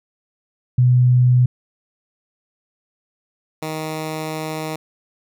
sine / 10% pulse tone pair in turn, 124.8 / 156.82 Hz, B2 / D#3, +19 / +14 cents, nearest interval major third, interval 395 cents, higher second, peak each -10 / -16 dBFS, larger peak first, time 0.78-1.46 / 3.62-4.76 s, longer second, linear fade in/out 5 ms, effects none

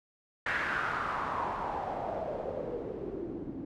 white noise with low-pass filter sweep, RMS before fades -35 dBFS, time 0.46-3.65 s, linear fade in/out 5 ms, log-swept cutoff 1800 to 280 Hz, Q 3.9, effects none

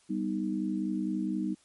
sine chord, G augmented, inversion none, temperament equal, 196 / 246.9 / 311.1 Hz, G3 / B3 / D#4, 0 / 0 / 0 cents, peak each -32 / -35 / -32 dBFS, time 0.09-1.55 s, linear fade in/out 20 ms, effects white hiss -64 dBFS RMS until 1.64 s + MP3 48 kbps

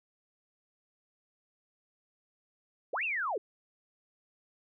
sine linear two-way sweep, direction up then down, 349.2 to 2801 to 349.2 Hz, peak -30 dBFS, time 2.93-3.38 s, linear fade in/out 5 ms, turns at 3.04 s, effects none

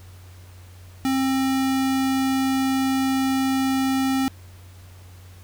square tone, 265.8 Hz, C4, 27 cents sharp, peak -20 dBFS, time 1.05-4.28 s, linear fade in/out 0 ms, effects added 91 Hz sine -42 dBFS peak until 5.43 s + pink hiss -52 dBFS RMS until 5.43 s

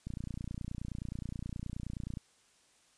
click train, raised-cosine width 5 ms, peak -27 dBFS, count 63, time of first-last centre 0.07-2.172 s, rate 29.5 Hz, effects white hiss -67 dBFS RMS until 2.97 s + resampled to 22050 Hz

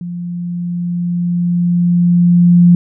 sine tone with level ramp, 174.61 Hz, F3, in tune, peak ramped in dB -21 to -3 dBFS, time 0.01-2.75 s, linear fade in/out 2 ms, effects none

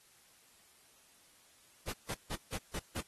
pink noise bursts, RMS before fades -39 dBFS, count 6, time 1.87-3.012 s, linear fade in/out 10 ms, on 57 ms, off 160 ms, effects white hiss -64 dBFS RMS until 3.07 s + AAC 32 kbps

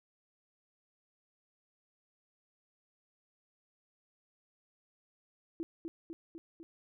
sine tone with echo, 330.3 Hz, E4, 4 cents sharp, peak -34 dBFS, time 5.6-5.63 s, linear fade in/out 0 ms, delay 250 ms, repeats 4, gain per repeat -3 dB, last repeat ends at 6.63 s, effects none

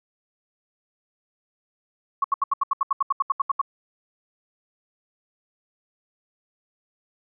sine tone bursts, 1106 Hz, C#6, 4 cents flat, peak -17 dBFS, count 15, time 2.22-3.615 s, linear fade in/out 5 ms, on 23 ms, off 75 ms, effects none

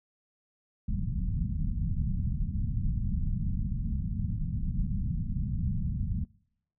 pink low-pass noise, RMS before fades -30 dBFS, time 0.88-6.25 s, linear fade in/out 10 ms, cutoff 210 Hz, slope 48 dB/octave, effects noise-tail reverb RT60 0.8 s tail -26 dB re dry

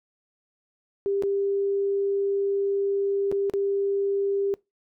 sine tone with dropouts, 397.3 Hz, G4, 23 cents sharp, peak -22 dBFS, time 1.06-4.54 s, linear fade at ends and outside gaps 0 ms, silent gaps 1.224-1.235 / 3.315-3.324 / 3.498-3.537 s, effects noise-tail reverb RT60 0.2 s tail -23 dB re dry

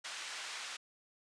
pink band-pass noise, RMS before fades -44 dBFS, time 0.04-0.77 s, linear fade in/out 10 ms, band 1400 to 6900 Hz, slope 12 dB/octave, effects resampled to 22050 Hz

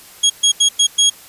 25% pulse tone bursts at uneven times, 3300 Hz, G#7, 12 cents flat, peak -6 dBFS, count 5, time 0.23-0.3 / 0.43-0.52 / 0.6-0.69 / 0.79-0.87 / 0.98-1.1 s, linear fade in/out 10 ms, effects white hiss -41 dBFS RMS until 1.28 s + resampled to 32000 Hz

